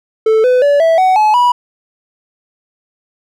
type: tone with pitch steps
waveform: triangle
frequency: 440 / 502.5 / 573.9 / 655.5 / 748.6 / 854.9 / 976.4 Hz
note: A4 / B4 / D5 / E5 / F#5 / G#5 / B5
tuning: 0 / +30 / -40 / -10 / +20 / +50 / -20 cents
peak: -5 dBFS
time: 0.26-1.52 s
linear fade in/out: 5 ms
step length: 180 ms
effects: none